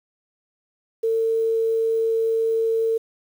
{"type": "tone with quantisation", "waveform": "sine", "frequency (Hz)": 450.9, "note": "A4", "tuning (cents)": 42, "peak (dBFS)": -18, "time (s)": [1.03, 2.98], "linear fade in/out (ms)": 10, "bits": 8, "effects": []}